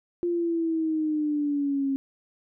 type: exponential sweep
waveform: sine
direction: down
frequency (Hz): 350 to 270.1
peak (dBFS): -23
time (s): 0.23-1.96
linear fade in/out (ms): 0
effects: none